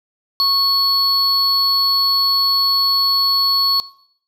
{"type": "tone pair together", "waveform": "triangle", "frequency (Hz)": [1100, 4400], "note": ["C#6", "C#8"], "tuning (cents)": [-14, -14], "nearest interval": "2 octaves", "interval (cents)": 2400, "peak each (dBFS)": [-20, -12], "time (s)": [0.4, 3.8], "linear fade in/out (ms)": 0, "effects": ["noise-tail reverb RT60 0.6 s tail -18 dB re dry"]}